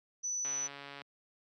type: tone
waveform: sine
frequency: 5970 Hz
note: F#8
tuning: 15 cents sharp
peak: -33 dBFS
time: 0.23-0.68 s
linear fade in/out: 20 ms
type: click train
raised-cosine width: 0.3 ms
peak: -30 dBFS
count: 81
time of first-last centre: 0.45-1.017 s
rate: 141 Hz
effects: high-pass 150 Hz 12 dB/octave